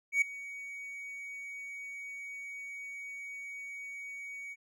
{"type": "tone with ADSR envelope", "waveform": "triangle", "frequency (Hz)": 2248, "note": "C#7", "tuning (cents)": 24, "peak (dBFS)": -20, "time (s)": [0.12, 4.56], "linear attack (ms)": 97, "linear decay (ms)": 6, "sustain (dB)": -19, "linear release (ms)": 40, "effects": []}